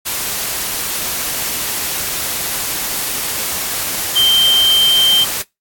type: tone in noise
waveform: sine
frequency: 3136 Hz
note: G7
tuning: in tune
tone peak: -9 dBFS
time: 4.15-5.25 s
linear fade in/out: 20 ms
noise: white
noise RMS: -20 dBFS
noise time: 0.05-5.43 s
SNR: +8 dB
effects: noise-tail reverb RT60 0.2 s tail -23 dB re dry + AAC 64 kbps